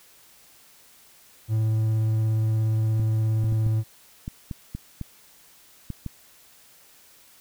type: tone with vibrato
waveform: triangle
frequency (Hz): 110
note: A2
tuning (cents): 0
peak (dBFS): -18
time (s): 1.48-3.84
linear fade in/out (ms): 50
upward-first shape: sine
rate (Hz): 17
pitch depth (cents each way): 10
type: clicks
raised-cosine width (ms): 5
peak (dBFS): -19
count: 10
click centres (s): 2.998 / 3.441 / 3.525 / 3.665 / 4.279 / 4.512 / 4.75 / 5.013 / 5.903 / 6.063
effects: white hiss -54 dBFS RMS until 7.4 s